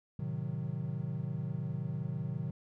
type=chord; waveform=triangle; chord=A diminished seventh; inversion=none; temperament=equal with one note detuned; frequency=110 / 129.83 / 155.56 / 185 Hz; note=A2 / C3 / Eb3 / Gb3; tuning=0 / -13 / 0 / 0 cents; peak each=-40 / -36 / -36 / -40 dBFS; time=0.19-2.51 s; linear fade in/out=5 ms; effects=none